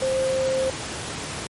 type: tone in noise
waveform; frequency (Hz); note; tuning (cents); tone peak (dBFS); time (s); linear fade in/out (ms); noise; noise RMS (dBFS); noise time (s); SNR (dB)
sine; 526; C5; +9; -20; 0.02-0.7; 2; pink; -31; 0-1.47; +8
effects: high-pass 80 Hz 12 dB/octave + MP3 48 kbps